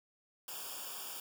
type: noise with comb filter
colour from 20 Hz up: white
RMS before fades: -44 dBFS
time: 0.48-1.2 s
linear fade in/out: 2 ms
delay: 0.49 ms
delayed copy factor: -0.9
effects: none